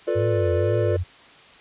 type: chord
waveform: triangle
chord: B half-diminished seventh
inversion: second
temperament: equal with one note detuned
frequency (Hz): 354.1 / 440 / 493.9 / 587.3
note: F4 / A4 / B4 / D5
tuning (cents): +24 / 0 / 0 / 0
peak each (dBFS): -24 / -24 / -24 / -24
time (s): 0.07-0.97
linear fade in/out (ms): 10
type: tone with vibrato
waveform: sine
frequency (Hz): 99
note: G2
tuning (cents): +18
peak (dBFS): -22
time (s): 0.15-1.04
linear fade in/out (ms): 20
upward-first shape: triangle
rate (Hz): 2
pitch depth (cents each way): 210
effects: white hiss -48 dBFS RMS until 1.6 s + resampled to 8000 Hz